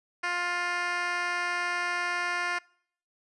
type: tone with band-pass filter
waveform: 10% pulse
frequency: 352.2 Hz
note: F4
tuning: 15 cents sharp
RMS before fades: -30 dBFS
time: 0.23-2.59 s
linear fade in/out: 10 ms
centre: 2000 Hz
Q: 0.88
effects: noise-tail reverb RT60 0.6 s tail -24 dB re dry + resampled to 24000 Hz

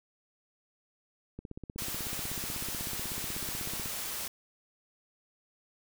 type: click train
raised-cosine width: 3 ms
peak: -28 dBFS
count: 41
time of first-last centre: 1.39-3.859 s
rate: 16.2 Hz
type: noise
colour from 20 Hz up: white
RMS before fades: -37 dBFS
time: 1.78-4.28 s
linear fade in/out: 5 ms
effects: none

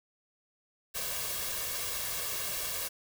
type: noise with comb filter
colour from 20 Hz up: white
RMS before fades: -35 dBFS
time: 0.94-2.89 s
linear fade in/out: 20 ms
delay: 1.8 ms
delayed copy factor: +0.65
effects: none

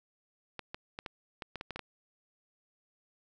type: clicks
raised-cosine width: 0.3 ms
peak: -23 dBFS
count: 10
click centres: 0.593 / 0.745 / 0.989 / 1.062 / 1.422 / 1.557 / 1.611 / 1.707 / 1.76 / 1.793 s
effects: none

